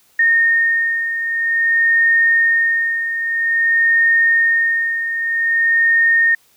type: beating tone pair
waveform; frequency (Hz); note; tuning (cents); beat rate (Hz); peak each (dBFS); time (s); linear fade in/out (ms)
sine; 1838 / 1838.51; A#6 / A#6; -25 / -24; 0.51; -13 / -20; 0.19-6.35; 5
effects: white hiss -55 dBFS RMS until 6.56 s